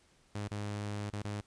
sawtooth tone with dropouts, 103.4 Hz, G#2, 7 cents flat, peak -32 dBFS, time 0.35-1.41 s, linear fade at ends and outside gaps 5 ms, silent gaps 0.481-0.511 / 1.101-1.13 / 1.222-1.245 s, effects pink hiss -67 dBFS RMS until 1.46 s + resampled to 22050 Hz

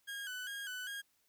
30% pulse tone with vibrato, 1561 Hz, G6, 8 cents flat, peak -38 dBFS, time 0.07-1.02 s, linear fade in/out 20 ms, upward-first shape square, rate 2.5 Hz, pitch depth 73 cents each way, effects white hiss -75 dBFS RMS until 1.28 s

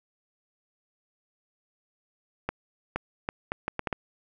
accelerating click train, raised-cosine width 0.5 ms, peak -13 dBFS, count 8, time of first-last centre 2.49-3.928 s, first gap 470 ms, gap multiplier 0.7, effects none

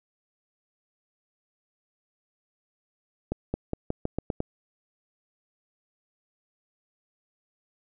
accelerating click train, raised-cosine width 2 ms, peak -14 dBFS, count 8, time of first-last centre 3.32-4.404 s, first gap 220 ms, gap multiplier 0.88, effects none

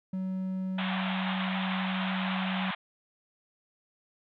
triangle tone, 187.8 Hz, F#3, 26 cents sharp, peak -28 dBFS, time 0.13-2.71 s, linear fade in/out 5 ms
pink band-pass noise, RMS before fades -35 dBFS, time 0.78-2.75 s, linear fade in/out 5 ms, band 660 to 3700 Hz, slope 96 dB/octave
effects none

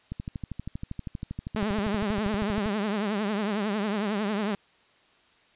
click train, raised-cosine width 5 ms, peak -21 dBFS, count 33, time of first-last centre 0.12-2.66 s, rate 12.6 Hz
sawtooth tone with vibrato, 207.7 Hz, G#3, in tune, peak -22 dBFS, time 1.56-4.55 s, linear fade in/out 2 ms, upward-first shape triangle, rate 11 Hz, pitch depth 130 cents each way
effects white hiss -61 dBFS RMS until 5.55 s + resampled to 8000 Hz

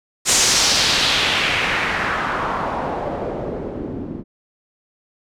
white noise with low-pass filter sweep, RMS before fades -20 dBFS, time 0.25-4.24 s, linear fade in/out 50 ms, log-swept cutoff 7600 to 250 Hz, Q 1.9, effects none

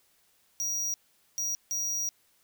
square tone bursts at uneven times, 5750 Hz, F8, 50 cents sharp, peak -29 dBFS, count 3, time 0.6-0.94 / 1.38-1.55 / 1.71-2.09 s, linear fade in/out 0 ms, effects white hiss -67 dBFS RMS until 2.43 s

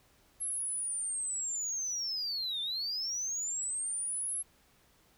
sine linear two-way sweep, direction down then up, 11140 to 3520 to 11140 Hz, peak -31 dBFS, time 0.4-4.43 s, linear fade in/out 20 ms, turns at 2.61 s, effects tanh soft clip ceiling -30 dBFS + pink hiss -66 dBFS RMS until 5.17 s

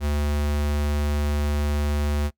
square tone, 73.42 Hz, D2, in tune, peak -22 dBFS, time 0-2.31 s, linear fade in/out 50 ms, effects noise-tail reverb RT60 0.1 s tail -23 dB re dry

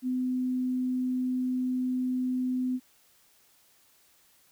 sine tone, 253.9 Hz, B3, 48 cents sharp, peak -26 dBFS, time 0.02-2.8 s, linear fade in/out 50 ms, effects white hiss -63 dBFS RMS until 4.51 s

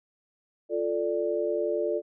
sine chord, D minor, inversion first, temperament equal, 349.2 / 440 / 587.3 Hz, F4 / A4 / D5, 0 / 0 / 0 cents, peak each -30 / -29 / -29 dBFS, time 0.69-2.02 s, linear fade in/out 50 ms, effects none

